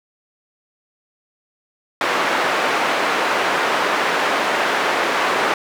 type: band-pass noise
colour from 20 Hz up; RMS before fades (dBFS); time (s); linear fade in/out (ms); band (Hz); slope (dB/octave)
white; -19; 2.01-5.54; 2; 370 to 1600; 12
effects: none